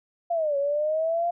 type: linear two-way sweep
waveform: sine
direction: down then up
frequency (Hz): 698.5 to 554.4 to 698.5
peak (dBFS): -22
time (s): 0.3-1.31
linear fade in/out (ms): 10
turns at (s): 0.57
effects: none